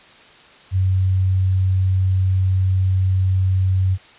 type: tone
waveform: sine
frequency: 94 Hz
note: F#2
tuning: 28 cents sharp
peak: -14 dBFS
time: 0.71-3.98 s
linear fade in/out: 50 ms
effects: white hiss -46 dBFS RMS until 4.18 s + resampled to 8000 Hz